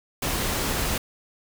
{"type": "noise", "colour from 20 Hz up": "pink", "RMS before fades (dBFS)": -26, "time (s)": [0.22, 0.98], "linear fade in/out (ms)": 5, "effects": []}